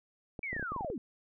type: clicks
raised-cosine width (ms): 2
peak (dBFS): -27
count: 10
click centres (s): 0.392 / 0.53 / 0.565 / 0.596 / 0.627 / 0.72 / 0.763 / 0.809 / 0.847 / 0.901
type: linear sweep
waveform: sine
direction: down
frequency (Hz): 2330 to 196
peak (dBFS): -35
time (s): 0.43-0.98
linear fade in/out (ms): 2
effects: none